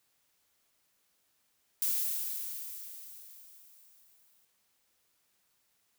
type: noise with exponential decay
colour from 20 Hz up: violet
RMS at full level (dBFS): -29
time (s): 1.82-4.45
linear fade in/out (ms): 1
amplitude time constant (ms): 570
effects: white hiss -74 dBFS RMS until 5.98 s